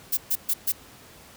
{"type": "noise bursts", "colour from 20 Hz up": "violet", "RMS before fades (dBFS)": -23, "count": 4, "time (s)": [0.12, 0.722], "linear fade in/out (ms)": 10, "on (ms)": 53, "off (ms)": 130, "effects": ["pink hiss -49 dBFS RMS until 1.36 s", "high-pass 60 Hz 12 dB/octave"]}